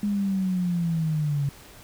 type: linear sweep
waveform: sine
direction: down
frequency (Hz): 207.4 to 138.59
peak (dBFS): -22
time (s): 0.03-1.49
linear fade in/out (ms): 2
effects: pink hiss -48 dBFS RMS until 1.83 s